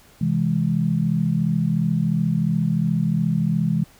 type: chord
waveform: sine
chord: C augmented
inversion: none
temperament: equal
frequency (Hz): 130.81 / 164.81 / 207.7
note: C3 / E3 / G#3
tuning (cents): 0 / 0 / 0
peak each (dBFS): -25 / -20 / -23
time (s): 0.21-3.84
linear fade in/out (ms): 5
effects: pink hiss -52 dBFS RMS until 3.99 s